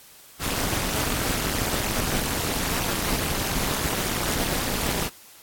pink noise with amplitude modulation, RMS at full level -22 dBFS, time 0.39-5.1 s, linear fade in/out 50 ms, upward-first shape sine, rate 216 Hz, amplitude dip 95%, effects white hiss -49 dBFS RMS until 5.42 s + AAC 64 kbps

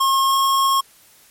square tone with pitch glide, 1078 to 1084.9 Hz, C#6 to C#6, -49 to -38 cents, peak -15 dBFS, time 0-0.81 s, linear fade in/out 10 ms, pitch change +11 cents, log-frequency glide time 0.26-0.35 s, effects white hiss -51 dBFS RMS until 1.3 s + MP3 64 kbps

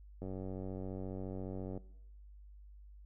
click train, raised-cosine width 2 ms, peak -30 dBFS, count 148, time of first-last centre 0.22-1.776 s, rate 94.5 Hz, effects noise-tail reverb RT60 0.8 s tail -20 dB re dry + added 50 Hz sine -52 dBFS peak until 3.05 s

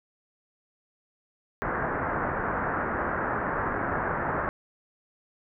white low-pass noise, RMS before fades -29 dBFS, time 1.62-4.49 s, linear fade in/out 0 ms, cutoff 1700 Hz, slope 48 dB/octave, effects none

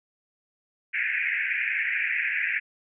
white band-pass noise, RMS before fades -27 dBFS, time 0.93-2.6 s, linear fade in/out 20 ms, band 1600 to 2500 Hz, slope 96 dB/octave, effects none

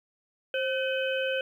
harmonic tone with a mistuned harmonic, 508 Hz, B4, 49 cents sharp, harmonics 1 / 3 / 5 / 6, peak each -28 / -33 / -35 / -36 dBFS, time 0.54-1.41 s, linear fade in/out 2 ms, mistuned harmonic 1, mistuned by +71 cents, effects 10-bit

